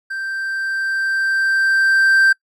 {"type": "tone with level ramp", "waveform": "triangle", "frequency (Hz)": 1568, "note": "G6", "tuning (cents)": 0, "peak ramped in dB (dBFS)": [-21, -7], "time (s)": [0.1, 2.33], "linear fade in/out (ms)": 10, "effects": ["noise-tail reverb RT60 0.1 s tail -24 dB re dry"]}